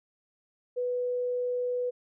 sine tone, 493.9 Hz, B4, in tune, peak -27 dBFS, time 0.76-1.91 s, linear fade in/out 20 ms, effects none

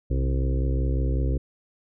harmonic tone with a mistuned harmonic, 65.41 Hz, C2, in tune, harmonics 1 / 2 / 4 / 5 / 6 / 7 / 8, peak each -22 / -28 / -34 / -36 / -38 / -39 / -40 dBFS, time 0.1-1.38 s, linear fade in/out 10 ms, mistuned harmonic 1, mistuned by -98 cents, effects none

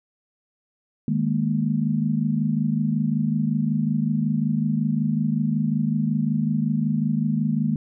sine chord, D# suspended fourth, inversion none, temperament equal with one note detuned, 154.67 / 207.7 / 233.1 Hz, D#3 / G#3 / A#3, -10 / 0 / 0 cents, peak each -24 dBFS, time 1.08-7.76 s, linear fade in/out 2 ms, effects none

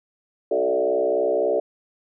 sine tone with frequency modulation, 509 Hz, C5, 48 cents flat, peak -18 dBFS, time 0.51-1.6 s, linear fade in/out 5 ms, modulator 63.7 Hz, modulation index 2.3, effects none

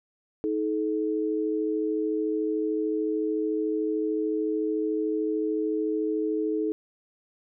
sine tone pair together, 316.4 / 430 Hz, D#4 / A4, +29 / -40 cents, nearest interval perfect fourth, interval 531 cents, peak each -27 dBFS, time 0.44-6.72 s, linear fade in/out 0 ms, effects none

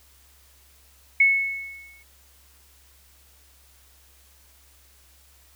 sine tone with exponential decay, 2200 Hz, C#7, 14 cents flat, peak -12 dBFS, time 1.2-2.03 s, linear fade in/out 5 ms, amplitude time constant 180 ms, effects added 67 Hz sine -57 dBFS peak until 5.55 s + white hiss -57 dBFS RMS until 5.55 s

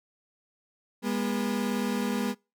35% pulse tone pair together, 203.8 / 242.5 Hz, G#3 / B3, -32 / -31 cents, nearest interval minor third, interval 301 cents, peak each -28 dBFS, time 1.02-2.35 s, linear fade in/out 50 ms, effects noise-tail reverb RT60 0.3 s tail -26 dB re dry

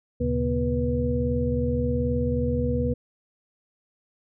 sine tone cluster, 75.5 / 119.3 / 138.1 / 241.9 / 488.1 Hz, D2 / A#2 / C#3 / B3 / B4, +48 / +41 / -6 / -36 / -20 cents, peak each -27 / -33 / -30 / -27 / -27 dBFS, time 0.2-2.94 s, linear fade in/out 10 ms, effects none

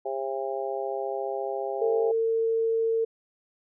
harmonic tone, 134.4 Hz, C3, 47 cents sharp, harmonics 3 / 4 / 5 / 6, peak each -32 / -33 / -34 / -35 dBFS, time 0.05-2.12 s, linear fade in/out 10 ms
sine tone, 452.3 Hz, A4, 48 cents sharp, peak -22 dBFS, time 1.81-3.05 s, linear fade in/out 10 ms
effects none

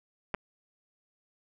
clicks, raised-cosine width 0.5 ms, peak -17 dBFS, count 2, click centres 0.342 / 0.347 s, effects none

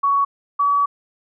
sine tone pair in turn, 1120 / 1139.6 Hz, C#6 / C#6, +18 / +48 cents, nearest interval unison, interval 30 cents, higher second, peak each -14 dBFS, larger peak neither, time 0.03-0.25 / 0.59-0.86 s, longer second, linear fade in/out 10 ms, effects none

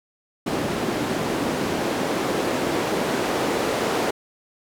white noise with band-pass filter sweep, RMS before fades -24 dBFS, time 0.46-4.11 s, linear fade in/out 10 ms, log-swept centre 260 to 400 Hz, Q 1.1, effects none

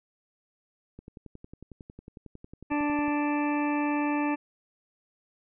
click train, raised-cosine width 3 ms, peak -31 dBFS, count 24, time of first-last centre 0.99-3.081 s, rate 11 Hz
harmonic tone, 293.7 Hz, D4, in tune, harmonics 1 / 2 / 3 / 4 / 6 / 7 / 8 / 9, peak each -26 / -37 / -32 / -39 / -39 / -50 / -40 / -40 dBFS, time 2.7-4.36 s, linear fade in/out 20 ms
effects none

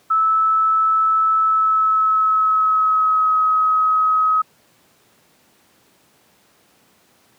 sine tone with pitch glide, 1307 to 1271.3 Hz, E6 to D#6, -15 to +37 cents, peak -13 dBFS, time 0.1-4.42 s, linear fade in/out 10 ms, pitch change -48 cents, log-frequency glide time 1.39-3.36 s, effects pink hiss -56 dBFS RMS until 7.38 s + high-pass 150 Hz 12 dB/octave

